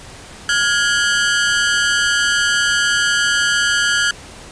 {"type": "ring-modulated tone", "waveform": "sawtooth", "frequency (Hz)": 1540, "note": "G6", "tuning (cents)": -31, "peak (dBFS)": -7, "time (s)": [0.49, 4.11], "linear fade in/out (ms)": 2, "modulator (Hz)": 123, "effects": ["pink hiss -37 dBFS RMS until 4.51 s", "resampled to 22050 Hz"]}